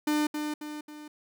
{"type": "tone with echo", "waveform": "45% pulse", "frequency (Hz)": 300.2, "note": "D4", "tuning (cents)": 38, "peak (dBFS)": -24, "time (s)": [0.07, 0.27], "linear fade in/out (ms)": 5, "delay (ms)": 270, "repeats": 3, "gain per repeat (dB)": -6, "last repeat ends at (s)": 1.08, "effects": []}